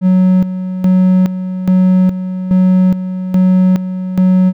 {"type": "tone with tremolo", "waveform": "triangle", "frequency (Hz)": 185, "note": "F#3", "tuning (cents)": 0, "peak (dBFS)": -4, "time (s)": [0.01, 4.53], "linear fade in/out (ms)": 50, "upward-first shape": "square", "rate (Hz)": 1.2, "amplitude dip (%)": 70, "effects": []}